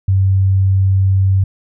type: tone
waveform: sine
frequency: 96 Hz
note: G2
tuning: 36 cents flat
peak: -9 dBFS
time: 0.08-1.44 s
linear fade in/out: 5 ms
effects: none